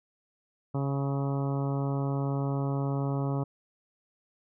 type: harmonic tone with a mistuned harmonic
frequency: 138.59 Hz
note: C#3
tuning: in tune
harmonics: 1 / 2 / 3 / 4 / 5 / 6 / 7 / 8 / 9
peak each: -28 / -34 / -38 / -40 / -42 / -44 / -45 / -46 / -47 dBFS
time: 0.74-3.44 s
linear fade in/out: 10 ms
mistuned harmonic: 9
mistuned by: +22 cents
effects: none